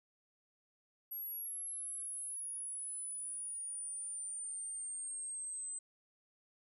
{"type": "exponential sweep", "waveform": "sine", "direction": "down", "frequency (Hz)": [11560, 8110], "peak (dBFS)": -40, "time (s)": [1.11, 5.79], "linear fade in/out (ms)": 10, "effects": []}